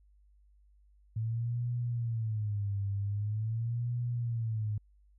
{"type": "tone with vibrato", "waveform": "sine", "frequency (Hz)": 109.7, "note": "A2", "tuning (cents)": -5, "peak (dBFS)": -30, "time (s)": [1.16, 4.78], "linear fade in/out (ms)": 5, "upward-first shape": "sine", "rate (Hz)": 0.44, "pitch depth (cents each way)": 170, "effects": ["added 50 Hz sine -60 dBFS peak until 5.18 s"]}